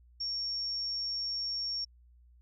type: tone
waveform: sine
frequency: 5510 Hz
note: F8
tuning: 24 cents flat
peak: -32 dBFS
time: 0.2-1.85 s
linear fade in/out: 10 ms
effects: added 60 Hz sine -57 dBFS peak until 2.41 s